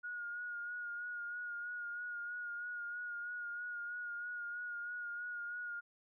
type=tone with vibrato; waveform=sine; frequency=1436 Hz; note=F6; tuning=48 cents sharp; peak=-40 dBFS; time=0.03-5.81 s; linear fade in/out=20 ms; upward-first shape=sine; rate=3.1 Hz; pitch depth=27 cents each way; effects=none